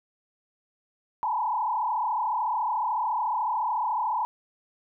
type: tone with frequency modulation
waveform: sine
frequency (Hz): 922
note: A#5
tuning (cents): -19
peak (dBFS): -24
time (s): 1.23-4.25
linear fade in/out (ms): 0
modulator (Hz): 33.9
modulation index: 2.5
effects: none